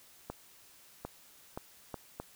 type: accelerating click train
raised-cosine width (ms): 1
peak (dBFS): -24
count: 5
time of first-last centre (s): 0.3-2.2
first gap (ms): 750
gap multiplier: 0.7
effects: white hiss -59 dBFS RMS until 2.35 s